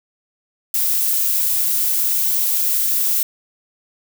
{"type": "noise", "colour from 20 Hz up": "violet", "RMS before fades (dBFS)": -18, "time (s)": [0.74, 3.23], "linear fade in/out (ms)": 2, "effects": []}